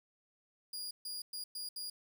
sawtooth tone bursts at uneven times, 4853 Hz, D#8, 44 cents flat, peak -37 dBFS, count 5, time 0.73-0.91 / 1.05-1.22 / 1.33-1.44 / 1.55-1.69 / 1.76-1.9 s, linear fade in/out 5 ms, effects 11-bit

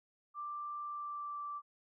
sine tone with pitch glide, 1179 to 1168.2 Hz, D6 to D6, +6 to -10 cents, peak -39 dBFS, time 0.34-1.62 s, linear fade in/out 50 ms, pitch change -16 cents, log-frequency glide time 0.83-1.4 s, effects none

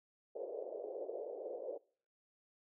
white band-pass noise, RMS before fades -44 dBFS, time 0.35-1.78 s, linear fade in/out 10 ms, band 390 to 590 Hz, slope 48 dB/octave, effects noise-tail reverb RT60 0.5 s tail -24 dB re dry

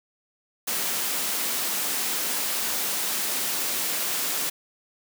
white high-pass noise, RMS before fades -27 dBFS, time 0.67-4.5 s, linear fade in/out 10 ms, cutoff 170 Hz, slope 24 dB/octave, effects none

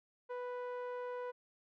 sawtooth tone with low-pass filter, 493.9 Hz, B4, in tune, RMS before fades -42 dBFS, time 0.29-1.32 s, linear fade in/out 20 ms, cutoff 1200 Hz, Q 0.89, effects none

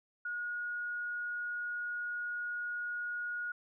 sine tone, 1444 Hz, F#6, 43 cents flat, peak -35 dBFS, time 0.25-3.52 s, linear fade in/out 5 ms, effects none

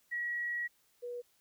sine tone pair in turn, 1916 / 485.1 Hz, A#6 / B4, +47 / -31 cents, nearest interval 2 octaves, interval 2378 cents, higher first, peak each -33 / -38 dBFS, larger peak first, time 0.11-0.68 / 1.02-1.22 s, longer first, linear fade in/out 20 ms, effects white hiss -71 dBFS RMS until 1.4 s

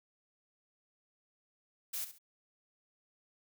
blue noise with echo, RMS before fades -38 dBFS, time 1.93-2.05 s, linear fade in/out 10 ms, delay 68 ms, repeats 2, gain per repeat -11 dB, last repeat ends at 2.186 s, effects none

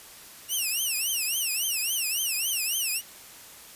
5% pulse tone with vibrato, 2778 Hz, F7, 10 cents flat, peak -17 dBFS, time 0.48-3.02 s, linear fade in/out 50 ms, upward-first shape triangle, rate 3.6 Hz, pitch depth 240 cents each way, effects white hiss -47 dBFS RMS until 3.75 s + resampled to 32000 Hz

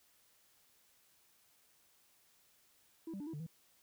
sine tone with pitch steps, 326.8 / 196.2 / 292.3 / 325.1 / 147.3 / 163.5 Hz, E4 / G3 / D4 / E4 / D3 / E3, -15 / +2 / -8 / -24 / +6 / -14 cents, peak -39 dBFS, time 3.07-3.466 s, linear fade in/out 5 ms, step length 66 ms, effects tanh soft clip ceiling -40 dBFS + white hiss -70 dBFS RMS until 3.82 s

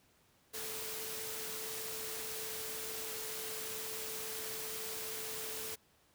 sine tone in noise, 440 Hz, A4, in tune, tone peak -48 dBFS, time 0.53-5.76 s, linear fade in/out 20 ms, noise white, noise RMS -42 dBFS, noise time 0.53-5.76 s, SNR -9 dB, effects pink hiss -69 dBFS RMS until 6.14 s + high-pass 60 Hz 12 dB/octave

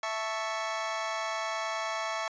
25% pulse chord, A major, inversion second, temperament equal, 659.3 / 880 / 1108.7 Hz, E5 / A5 / C#6, 0 / 0 / 0 cents, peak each -31 / -33 / -32 dBFS, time 0.03-2.28 s, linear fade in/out 2 ms, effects resampled to 16000 Hz

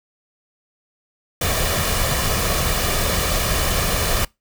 pink noise with comb filter, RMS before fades -20 dBFS, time 1.41-4.25 s, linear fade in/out 5 ms, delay 1.7 ms, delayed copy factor +0.5, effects noise-tail reverb RT60 0.2 s tail -24 dB re dry

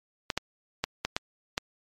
clicks, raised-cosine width 0.2 ms, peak -9 dBFS, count 6, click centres 0.302 / 0.376 / 0.84 / 1.05 / 1.165 / 1.579 s, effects MP3 64 kbps

